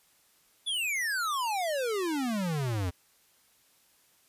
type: exponential sweep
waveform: square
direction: down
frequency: 3520 to 84.6 Hz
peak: -29 dBFS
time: 0.66-2.91 s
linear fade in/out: 20 ms
effects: white hiss -65 dBFS RMS until 4.28 s + resampled to 32000 Hz